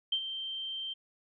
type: tone with ADSR envelope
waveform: sine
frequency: 3136 Hz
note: G7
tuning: in tune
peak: -25 dBFS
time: 0.12-0.94 s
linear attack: 6 ms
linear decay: 71 ms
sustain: -10 dB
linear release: 15 ms
effects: none